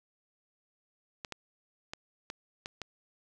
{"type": "clicks", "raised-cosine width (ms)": 0.2, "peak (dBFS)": -21, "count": 6, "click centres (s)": [1.248, 1.323, 1.935, 2.301, 2.659, 2.817], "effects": []}